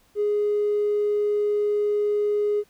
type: tone with tanh clipping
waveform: triangle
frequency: 415.3 Hz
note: G#4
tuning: in tune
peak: -19 dBFS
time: 0.15-2.64 s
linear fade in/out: 50 ms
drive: 1 dB
effects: pink hiss -61 dBFS RMS until 2.69 s